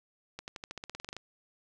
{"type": "accelerating click train", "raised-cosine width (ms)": 0.2, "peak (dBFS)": -23, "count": 14, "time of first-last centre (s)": [0.39, 1.166], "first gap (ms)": 89, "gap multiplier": 0.93, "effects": []}